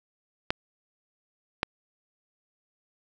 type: clicks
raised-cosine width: 0.3 ms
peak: -8 dBFS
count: 2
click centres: 0.505 / 1.631 s
effects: none